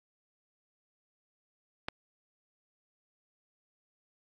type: click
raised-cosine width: 0.3 ms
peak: -17 dBFS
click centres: 1.885 s
effects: AAC 48 kbps